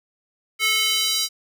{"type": "tone with high-pass filter sweep", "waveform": "square", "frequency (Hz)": 435.8, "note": "A4", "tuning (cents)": -17, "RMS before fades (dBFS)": -21, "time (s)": [0.59, 1.29], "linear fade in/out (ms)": 50, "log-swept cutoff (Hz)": [2200, 4500], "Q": 2.2, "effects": []}